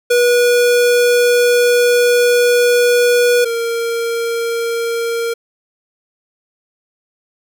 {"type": "tone pair in turn", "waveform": "square", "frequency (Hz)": [484.9, 464.2], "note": ["B4", "A#4"], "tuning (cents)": [-32, -7], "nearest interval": "minor second", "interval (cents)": 75, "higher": "first", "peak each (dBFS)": [-10, -17], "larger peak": "first", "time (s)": [[0.1, 3.45], [3.45, 5.34]], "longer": "first", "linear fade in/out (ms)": 10, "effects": []}